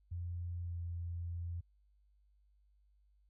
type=tone with pitch glide; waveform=sine; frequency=87 to 85.75 Hz; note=F2 to F2; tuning=-6 to -31 cents; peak=-38 dBFS; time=0.11-1.61 s; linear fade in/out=10 ms; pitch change=-25 cents; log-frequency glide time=0.62-0.77 s; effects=added 50 Hz sine -67 dBFS peak until 3.29 s